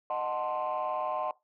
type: chord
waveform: sine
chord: D# diminished seventh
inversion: none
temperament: equal with one note detuned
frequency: 617.6 / 740 / 880 / 1046.5 Hz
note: D#5 / F#5 / A5 / C6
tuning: -13 / 0 / 0 / 0 cents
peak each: -33 / -33 / -36 / -33 dBFS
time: 0.1-1.31 s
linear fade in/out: 2 ms
effects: noise-tail reverb RT60 0.2 s tail -20 dB re dry + tanh soft clip ceiling -24 dBFS